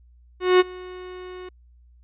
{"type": "tone with ADSR envelope", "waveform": "45% pulse", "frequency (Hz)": 365.8, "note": "F#4", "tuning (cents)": -20, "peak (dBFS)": -11, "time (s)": [0.4, 1.49], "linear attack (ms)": 200, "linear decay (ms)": 27, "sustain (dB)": -24, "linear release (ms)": 5, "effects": ["added 60 Hz sine -50 dBFS peak until 2.03 s", "resampled to 8000 Hz"]}